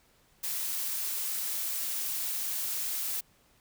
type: noise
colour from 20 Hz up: blue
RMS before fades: -33 dBFS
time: 0.43-3.21 s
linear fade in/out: 10 ms
effects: pink hiss -65 dBFS RMS until 3.6 s